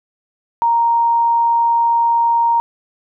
sine tone, 932.3 Hz, A#5, in tune, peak -11 dBFS, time 0.62-2.6 s, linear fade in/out 0 ms, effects none

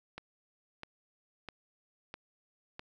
click train, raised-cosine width 0.3 ms, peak -26 dBFS, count 5, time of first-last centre 0.18-2.794 s, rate 1.53 Hz, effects none

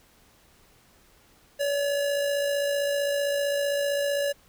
square tone with amplitude modulation, 569 Hz, C#5, 45 cents sharp, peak -23 dBFS, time 1.59-4.33 s, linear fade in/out 20 ms, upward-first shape sine, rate 55.5 Hz, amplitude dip 35%, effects pink hiss -59 dBFS RMS until 4.48 s

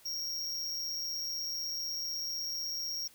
square tone with amplitude modulation, 5588 Hz, F8, in tune, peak -32 dBFS, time 0.05-3.08 s, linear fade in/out 10 ms, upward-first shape sine, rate 164 Hz, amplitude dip 60%, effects white hiss -60 dBFS RMS until 3.14 s

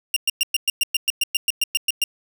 sawtooth tone bursts, 2794 Hz, F7, in tune, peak -13 dBFS, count 15, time 0.14-2.04 s, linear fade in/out 2 ms, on 24 ms, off 110 ms, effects none

